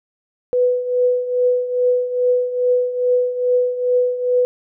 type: tone with tremolo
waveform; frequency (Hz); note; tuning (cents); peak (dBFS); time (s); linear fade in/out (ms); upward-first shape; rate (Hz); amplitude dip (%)
sine; 496.1; B4; +8; -11; 0.53-4.45; 0; triangle; 2.4; 75
effects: none